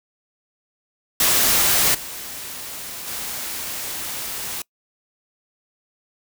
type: noise with level steps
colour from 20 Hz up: white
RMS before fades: -17 / -33 / -29 dBFS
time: 1.2-4.62 s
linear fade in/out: 2 ms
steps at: 1.94 / 3.07 s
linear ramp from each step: 10 ms
effects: noise-tail reverb RT60 0.1 s tail -25 dB re dry